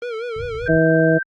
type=tone with vibrato; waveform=square; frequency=463.3 Hz; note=A#4; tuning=11 cents flat; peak=-25 dBFS; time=0.02-0.68 s; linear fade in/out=2 ms; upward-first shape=sine; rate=5.2 Hz; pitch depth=100 cents each way
type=low-pass noise; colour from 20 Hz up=white; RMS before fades=-33 dBFS; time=0.36-0.78 s; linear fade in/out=5 ms; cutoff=130 Hz; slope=48 dB/octave
type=tone; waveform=sine; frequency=1568 Hz; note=G6; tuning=in tune; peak=-21 dBFS; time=0.66-1.23 s; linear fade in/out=5 ms
type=harmonic tone; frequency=161.3 Hz; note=E3; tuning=37 cents flat; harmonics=1 / 2 / 3 / 4; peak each=-18 / -18 / -18 / -18 dBFS; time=0.68-1.19 s; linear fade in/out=20 ms
effects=low-pass 3000 Hz 12 dB/octave + Opus 32 kbps